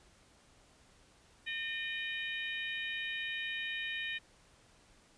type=harmonic tone with a mistuned harmonic; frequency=608 Hz; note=D#5; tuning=40 cents flat; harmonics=3 / 4 / 5 / 6; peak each=-39 / -41 / -43 / -45 dBFS; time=1.46-4.19 s; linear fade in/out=20 ms; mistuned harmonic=6; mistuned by=+51 cents; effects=pink hiss -64 dBFS RMS until 5.17 s + resampled to 22050 Hz